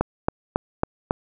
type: click train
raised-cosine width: 1 ms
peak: -5 dBFS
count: 5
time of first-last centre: 0.01-1.109 s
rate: 3.64 Hz
effects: none